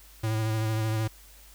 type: tone with vibrato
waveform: square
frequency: 110 Hz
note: A2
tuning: in tune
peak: -26 dBFS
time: 0.23-1.08 s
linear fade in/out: 10 ms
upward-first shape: sine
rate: 13 Hz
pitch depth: 25 cents each way
effects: added 50 Hz sine -52 dBFS peak until 1.54 s + white hiss -54 dBFS RMS until 1.54 s